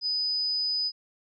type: tone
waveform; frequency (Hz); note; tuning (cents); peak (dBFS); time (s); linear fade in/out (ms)
sine; 4990; D#8; +4; -25; 0.01-0.92; 50
effects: none